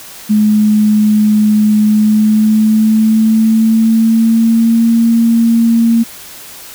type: tone with pitch glide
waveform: sine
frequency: 212.2 to 230.1 Hz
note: G#3 to A#3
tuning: +38 to -22 cents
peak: -6 dBFS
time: 0.29-6.04 s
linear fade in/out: 20 ms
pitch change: +140 cents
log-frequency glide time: 1.82-4.93 s
effects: white hiss -32 dBFS RMS until 6.74 s